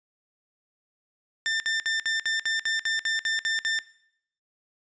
sawtooth tone bursts, 1792 Hz, A6, 31 cents sharp, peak -20 dBFS, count 12, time 1.46-3.789 s, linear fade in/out 0 ms, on 140 ms, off 59 ms, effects noise-tail reverb RT60 0.7 s tail -20 dB re dry + resampled to 16000 Hz

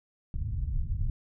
pink low-pass noise, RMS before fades -30 dBFS, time 0.34-1.1 s, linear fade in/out 2 ms, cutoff 120 Hz, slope 24 dB/octave, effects none

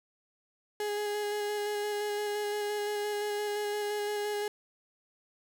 35% pulse tone with vibrato, 415.3 Hz, G#4, in tune, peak -29 dBFS, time 0.8-4.48 s, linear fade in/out 2 ms, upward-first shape square, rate 5.8 Hz, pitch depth 12 cents each way, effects none

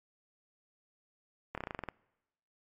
slowing click train, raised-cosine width 0.5 ms, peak -22 dBFS, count 10, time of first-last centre 1.55-1.887 s, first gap 27 ms, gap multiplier 1.08, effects noise-tail reverb RT60 1.0 s tail -25 dB re dry + MP3 64 kbps

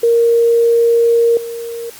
sine tone with level steps, 466.2 Hz, A#4, in tune, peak -8 / -22 dBFS, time 0.03-1.9 s, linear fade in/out 5 ms, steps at 1.37 s, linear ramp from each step 2 ms, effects white hiss -37 dBFS RMS until 1.99 s + Opus 48 kbps

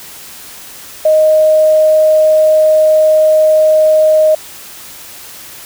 sine tone, 622.3 Hz, D#5, in tune, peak -5 dBFS, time 1.05-4.35 s, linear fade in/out 5 ms, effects white hiss -32 dBFS RMS until 5.65 s

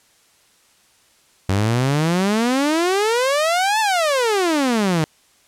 sawtooth exponential two-way sweep, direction up then down, 93 to 896 to 151 Hz, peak -12 dBFS, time 1.49-5.04 s, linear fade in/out 0 ms, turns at 3.8 s, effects white hiss -56 dBFS RMS until 5.47 s + low-pass 10000 Hz 12 dB/octave

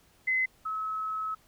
sine tone pair in turn, 2042 / 1289.9 Hz, C7 / E6, -43 / -38 cents, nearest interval minor sixth, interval 795 cents, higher first, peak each -24 / -30 dBFS, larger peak first, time 0.27-0.46 / 0.65-1.35 s, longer second, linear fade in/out 10 ms, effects pink hiss -63 dBFS RMS until 1.47 s

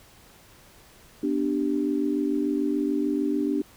sine chord, G major, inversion first, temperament equal with one note detuned, 246.9 / 293.7 / 390.6 Hz, B3 / D4 / G4, 0 / 0 / -6 cents, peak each -29 / -24 / -30 dBFS, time 1.23-3.62 s, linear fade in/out 5 ms, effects pink hiss -53 dBFS RMS until 3.76 s

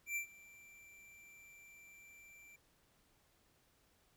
square tone with ADSR envelope, 2349 Hz, D7, in tune, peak -36 dBFS, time 0.06-2.56 s, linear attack 100 ms, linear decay 100 ms, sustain -22 dB, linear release 4 ms, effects pink hiss -73 dBFS RMS until 4.16 s

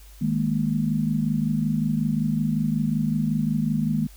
sine chord, D# suspended fourth, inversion none, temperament equal, 155.56 / 207.7 / 233.1 Hz, D#3 / G#3 / A#3, 0 / 0 / 0 cents, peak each -25 dBFS, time 0.21-4.07 s, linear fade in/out 10 ms, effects added 50 Hz sine -44 dBFS peak until 4.16 s + white hiss -53 dBFS RMS until 4.16 s

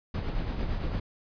brown noise with tremolo, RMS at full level -29 dBFS, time 0.14-1 s, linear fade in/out 5 ms, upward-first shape sine, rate 8.9 Hz, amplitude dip 40%, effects resampled to 11025 Hz

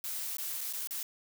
blue noise with dropouts, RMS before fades -37 dBFS, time 0.04-1.03 s, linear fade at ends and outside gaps 1 ms, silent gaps 0.37-0.383 / 0.608-0.612 / 0.728-0.734 / 0.873-0.908 s, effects none

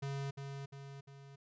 square tone with echo, 138.59 Hz, C#3, in tune, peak -38 dBFS, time 0.02-0.31 s, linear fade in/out 10 ms, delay 350 ms, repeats 3, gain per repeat -5 dB, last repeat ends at 1.36 s, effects resampled to 16000 Hz

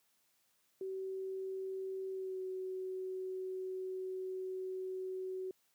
sine tone with pitch glide, 381.2 to 374.4 Hz, G4 to F#4, -48 to +20 cents, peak -38 dBFS, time 0.81-5.51 s, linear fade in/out 2 ms, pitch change -32 cents, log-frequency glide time 2.1-2.41 s, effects white hiss -75 dBFS RMS until 5.74 s + high-pass 100 Hz 12 dB/octave

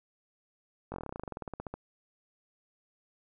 slowing click train, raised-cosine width 1 ms, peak -24 dBFS, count 21, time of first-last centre 0.92-1.74 s, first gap 20 ms, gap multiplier 1.07, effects none

